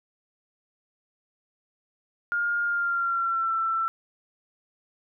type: tone with pitch glide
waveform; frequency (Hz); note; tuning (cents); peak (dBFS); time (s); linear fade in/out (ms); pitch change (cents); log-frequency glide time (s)
sine; 1414 to 1337; F6 to E6; +21 to +24; -23; 2.32-3.88; 0; -97; 2.64-3.54
effects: none